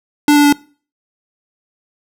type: tone with pitch steps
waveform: square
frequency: 293.7 / 291.3 / 289 Hz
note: D4 / D4 / D4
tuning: 0 / -14 / -28 cents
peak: -7 dBFS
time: 0.28-0.526 s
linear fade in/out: 2 ms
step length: 82 ms
effects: noise-tail reverb RT60 0.4 s tail -22 dB re dry